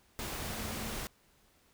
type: tone in noise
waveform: sine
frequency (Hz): 220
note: A3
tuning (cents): 0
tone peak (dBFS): -45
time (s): 0.47-0.96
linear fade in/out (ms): 0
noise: pink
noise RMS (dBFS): -39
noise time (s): 0.19-1.07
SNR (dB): -9
effects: pink hiss -67 dBFS RMS until 1.73 s